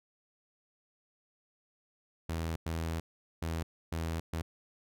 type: tone bursts at uneven times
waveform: sawtooth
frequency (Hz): 81.9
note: E2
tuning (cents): -11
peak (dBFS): -29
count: 5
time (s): 2.29-2.56 / 2.66-3 / 3.42-3.63 / 3.92-4.2 / 4.33-4.42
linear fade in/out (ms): 5
effects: none